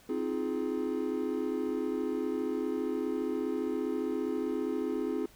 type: chord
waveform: triangle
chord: F minor seventh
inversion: second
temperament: just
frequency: 261.9 / 314.3 / 349.2 / 419.1 Hz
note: C4 / Eb4 / F4 / Ab4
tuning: +2 / +18 / 0 / +16 cents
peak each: -33 / -34 / -34 / -33 dBFS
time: 0.09-5.26 s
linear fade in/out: 5 ms
effects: pink hiss -59 dBFS RMS until 5.35 s

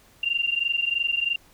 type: tone pair together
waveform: sine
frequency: 2771 / 2794 Hz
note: F7 / F7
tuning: -14 / 0 cents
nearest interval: unison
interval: 14 cents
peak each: -25 dBFS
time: 0.23-1.36 s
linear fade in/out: 5 ms
effects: pink hiss -56 dBFS RMS until 1.53 s

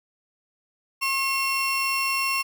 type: tone pair together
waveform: 35% pulse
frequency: 1081 / 2724 Hz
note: C#6 / F7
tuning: -44 / -44 cents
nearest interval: octave + major third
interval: 1600 cents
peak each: -25 / -23 dBFS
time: 1.01-2.43 s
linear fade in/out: 20 ms
effects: none

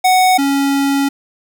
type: tone pair in turn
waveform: square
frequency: 742 / 277.9 Hz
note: F#5 / C#4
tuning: +5 / +4 cents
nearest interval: octave + perfect fourth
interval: 1701 cents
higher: first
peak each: -9 / -13 dBFS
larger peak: first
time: 0.04-0.38 / 0.38-1.09 s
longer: second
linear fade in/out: 10 ms
effects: none

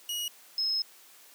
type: tone pair in turn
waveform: sawtooth / sine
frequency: 2900 / 5167 Hz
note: F#7 / E8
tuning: -35 / -35 cents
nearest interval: minor seventh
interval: 1000 cents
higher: second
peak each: -28 / -26 dBFS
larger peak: second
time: 0.09-0.28 / 0.58-0.82 s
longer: second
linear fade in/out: 2 ms
effects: white hiss -55 dBFS RMS until 1.34 s + high-pass 300 Hz 12 dB/octave

